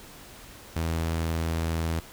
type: tone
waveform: sawtooth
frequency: 81.9 Hz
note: E2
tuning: 11 cents flat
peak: -22 dBFS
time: 0.76-2 s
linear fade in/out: 5 ms
effects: pink hiss -47 dBFS RMS until 2.12 s